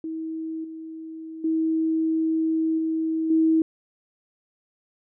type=tone with level steps; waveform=sine; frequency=321 Hz; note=E4; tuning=46 cents flat; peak=-28 / -34 / -20 / -22 / -16 dBFS; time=0.04-3.62 s; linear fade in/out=2 ms; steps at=0.64 / 1.44 / 2.78 / 3.3 s; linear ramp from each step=5 ms; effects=none